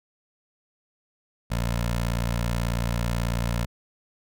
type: tone with notch filter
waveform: 15% pulse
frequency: 58.27 Hz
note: A#1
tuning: in tune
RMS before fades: -26 dBFS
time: 1.5-3.66 s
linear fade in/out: 20 ms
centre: 320 Hz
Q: 1.1
effects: none